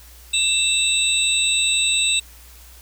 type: tone cluster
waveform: sine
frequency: 2664 / 3676 / 3896 / 8010 Hz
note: E7 / A#7 / B7 / B8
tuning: +18 / -25 / -24 / +23 cents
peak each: -22 dBFS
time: 0.33-2.2 s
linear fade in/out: 10 ms
effects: added 60 Hz sine -44 dBFS peak until 2.81 s + white hiss -47 dBFS RMS until 2.81 s